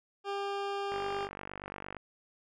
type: tone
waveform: 20% pulse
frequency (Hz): 399.5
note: G4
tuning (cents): +33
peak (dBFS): -28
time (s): 0.24-1.29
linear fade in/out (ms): 50
type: click train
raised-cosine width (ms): 0.5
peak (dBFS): -25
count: 52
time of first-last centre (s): 0.92-1.967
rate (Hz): 48.7
effects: low-pass 4000 Hz 12 dB/octave